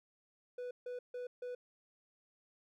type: tone bursts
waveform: triangle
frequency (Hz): 493.9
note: B4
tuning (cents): 0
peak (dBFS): -38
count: 4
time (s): 0.58-1.55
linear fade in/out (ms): 5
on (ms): 130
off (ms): 150
effects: none